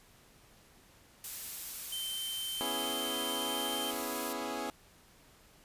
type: noise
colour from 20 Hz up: blue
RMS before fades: -40 dBFS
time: 1.24-4.33 s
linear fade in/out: 2 ms
type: tone with pitch glide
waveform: square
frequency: 3102 to 3122 Hz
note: G7 to G7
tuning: -19 to -8 cents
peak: -37 dBFS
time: 1.92-3.91 s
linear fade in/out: 5 ms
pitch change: +11 cents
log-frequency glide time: 2.94-3.75 s
type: chord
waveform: 15% pulse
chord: C# minor seventh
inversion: third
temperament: equal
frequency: 246.9 / 277.2 / 329.6 / 415.3 Hz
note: B3 / C#4 / E4 / G#4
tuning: 0 / 0 / 0 / 0 cents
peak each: -35 dBFS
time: 2.61-4.7 s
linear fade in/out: 0 ms
effects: pink hiss -61 dBFS RMS until 5.64 s + resampled to 32000 Hz